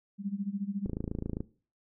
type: tone with tremolo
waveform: sine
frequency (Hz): 199.4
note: G3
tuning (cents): +30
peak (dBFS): -28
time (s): 0.18-0.91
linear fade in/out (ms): 50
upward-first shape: sine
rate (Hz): 14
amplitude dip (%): 95
type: click train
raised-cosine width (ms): 3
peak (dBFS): -21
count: 16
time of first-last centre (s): 0.86-1.405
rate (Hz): 27.5
effects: noise-tail reverb RT60 0.4 s tail -19 dB re dry